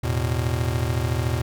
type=chord; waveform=square; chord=E suspended fourth; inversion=none; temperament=just; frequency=82.41 / 109.88 / 123.61 Hz; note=E2 / A2 / B2; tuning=0 / -2 / +2 cents; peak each=-27 / -27 / -26 dBFS; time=0.03-1.42 s; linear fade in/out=10 ms; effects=none